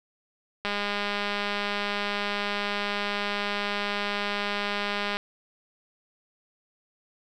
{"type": "click train", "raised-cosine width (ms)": 0.3, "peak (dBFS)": -13, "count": 923, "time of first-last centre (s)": [0.65, 5.17], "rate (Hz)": 204, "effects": []}